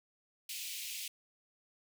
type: high-pass noise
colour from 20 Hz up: pink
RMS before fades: -42 dBFS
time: 0.49-1.08 s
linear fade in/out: 5 ms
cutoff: 2300 Hz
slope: 48 dB/octave
effects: none